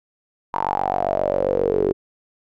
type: tone with band-pass filter sweep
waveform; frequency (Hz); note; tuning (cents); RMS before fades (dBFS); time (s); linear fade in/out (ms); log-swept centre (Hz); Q
sawtooth; 47.48; F#1; +45; -21; 0.53-1.93; 20; 960 to 390; 8.5
effects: none